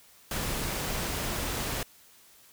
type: noise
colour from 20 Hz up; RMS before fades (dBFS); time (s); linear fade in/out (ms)
pink; -32; 0.31-1.83; 2
effects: white hiss -57 dBFS RMS until 2.52 s